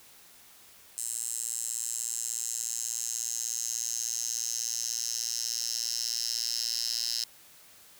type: tone with high-pass filter sweep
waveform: 10% pulse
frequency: 116.54 Hz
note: A#2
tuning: in tune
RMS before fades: -33 dBFS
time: 0.98-7.24 s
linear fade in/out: 0 ms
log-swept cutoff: 8100 to 5000 Hz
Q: 5.2
effects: white hiss -55 dBFS RMS until 7.99 s